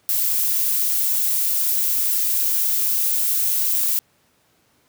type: noise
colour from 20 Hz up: violet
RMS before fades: -20 dBFS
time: 0.09-3.99 s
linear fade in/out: 0 ms
effects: pink hiss -61 dBFS RMS until 4.88 s + high-pass 100 Hz 12 dB/octave